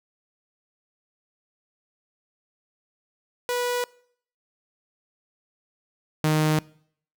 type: tone pair in turn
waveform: sawtooth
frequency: 489.4 / 154.64 Hz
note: B4 / D#3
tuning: -16 / -10 cents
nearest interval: octave + minor sixth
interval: 1994 cents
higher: first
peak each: -20 / -15 dBFS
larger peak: second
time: 3.49-3.84 / 6.24-6.59 s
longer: neither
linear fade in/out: 0 ms
effects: noise-tail reverb RT60 0.6 s tail -23 dB re dry